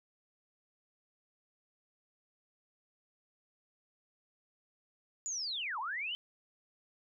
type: linear two-way sweep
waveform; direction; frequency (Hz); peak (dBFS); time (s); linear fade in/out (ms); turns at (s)
sine; down then up; 7040 to 827 to 3103; -35; 5.26-6.15; 0; 5.79
effects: none